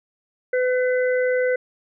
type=harmonic tone; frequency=504 Hz; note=B4; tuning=35 cents sharp; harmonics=1 / 3 / 4; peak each=-18 / -28 / -30 dBFS; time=0.53-1.56 s; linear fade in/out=5 ms; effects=none